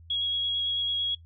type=tone with vibrato; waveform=sine; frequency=3314 Hz; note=G#7; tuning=4 cents flat; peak=-25 dBFS; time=0.1-1.15 s; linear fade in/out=5 ms; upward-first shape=square; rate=9 Hz; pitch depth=8 cents each way; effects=noise-tail reverb RT60 0.1 s tail -19 dB re dry + added 83 Hz sine -48 dBFS peak until 1.25 s